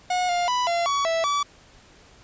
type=tone with pitch steps; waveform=45% pulse; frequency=726 / 704 / 990 / 686 / 1128 / 658 / 1149 Hz; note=F#5 / F5 / B5 / F5 / C#6 / E5 / D6; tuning=-33 / +14 / +4 / -31 / +30 / -3 / -38 cents; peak=-21 dBFS; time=0.1-1.43 s; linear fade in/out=5 ms; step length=190 ms; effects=pink hiss -52 dBFS RMS until 2.23 s + resampled to 16000 Hz